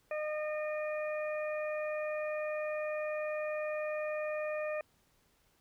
harmonic tone, 610 Hz, D#5, 34 cents flat, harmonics 1 / 2 / 3 / 4, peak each -34 / -45 / -45 / -45 dBFS, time 0.11-4.81 s, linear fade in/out 2 ms, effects pink hiss -71 dBFS RMS until 5.6 s

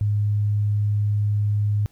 sine tone, 103.83 Hz, G#2, in tune, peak -18 dBFS, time 0.01-1.86 s, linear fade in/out 0 ms, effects pink hiss -61 dBFS RMS until 1.91 s

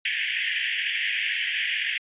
pink band-pass noise, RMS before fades -27 dBFS, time 0.05-1.98 s, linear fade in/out 5 ms, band 1700 to 3300 Hz, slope 96 dB/octave, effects resampled to 8000 Hz

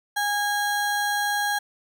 square ring-modulated tone, 1231 Hz, D#6, 19 cents flat, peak -20 dBFS, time 0.16-1.59 s, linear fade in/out 10 ms, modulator 410 Hz, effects none

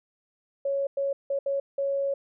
sine tone bursts at uneven times, 554.4 Hz, C#5, in tune, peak -24 dBFS, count 5, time 0.65-0.87 / 0.97-1.13 / 1.3-1.39 / 1.46-1.6 / 1.78-2.14 s, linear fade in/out 5 ms, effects none

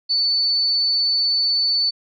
sine tone, 4492 Hz, C#8, 22 cents sharp, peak -16 dBFS, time 0.09-1.91 s, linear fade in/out 20 ms, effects none

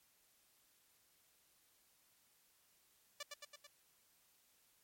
5% pulse tone with echo, 583 Hz, D5, 13 cents flat, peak -32 dBFS, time 3.2-3.23 s, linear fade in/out 5 ms, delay 110 ms, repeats 4, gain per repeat -3 dB, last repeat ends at 3.67 s, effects white hiss -73 dBFS RMS until 4.83 s + MP3 64 kbps

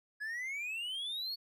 triangle exponential sweep, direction up, 1671 to 4450 Hz, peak -35 dBFS, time 0.2-1.36 s, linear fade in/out 20 ms, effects none

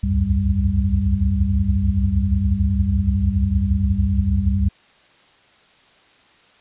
sine tone cluster, 65.3 / 71.8 / 86.2 / 97 / 196.7 Hz, C2 / D2 / F2 / G2 / G3, -3 / -39 / -22 / -18 / +6 cents, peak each -22 dBFS, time 0.03-4.69 s, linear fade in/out 10 ms, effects white hiss -53 dBFS RMS until 6.6 s + resampled to 8000 Hz

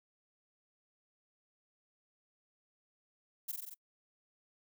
violet noise with echo, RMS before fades -38 dBFS, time 3.48-3.52 s, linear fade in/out 10 ms, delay 45 ms, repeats 5, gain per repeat -2 dB, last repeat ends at 3.745 s, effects noise-tail reverb RT60 0.1 s tail -26 dB re dry

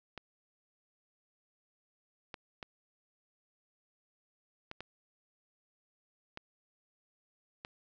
clicks, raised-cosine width 0.3 ms, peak -26 dBFS, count 7, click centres 0.177 / 2.342 / 2.628 / 4.714 / 4.806 / 6.374 / 7.649 s, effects resampled to 16000 Hz + 9-bit

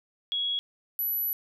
sine tone pair in turn, 3332 / 11874 Hz, G#7 / F#9, +5 / +5 cents, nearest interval octave + minor seventh, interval 2200 cents, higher second, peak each -26 dBFS, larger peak neither, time 0.32-0.59 / 0.99-1.33 s, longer second, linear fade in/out 0 ms, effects none

